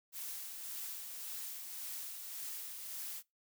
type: noise with tremolo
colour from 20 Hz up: blue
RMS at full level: -43 dBFS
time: 0.12-3.23 s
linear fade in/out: 50 ms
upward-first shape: sine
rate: 1.8 Hz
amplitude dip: 35%
effects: noise-tail reverb RT60 0.2 s tail -23 dB re dry